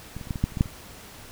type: clicks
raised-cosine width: 5 ms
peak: -22 / -25 / -28 / -15 / -19 / -9 / -30 / -17 / -6 / -25 dBFS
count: 10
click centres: 0.166 / 0.212 / 0.272 / 0.308 / 0.358 / 0.44 / 0.521 / 0.572 / 0.609 / 0.658 s
effects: pink hiss -45 dBFS RMS until 1.31 s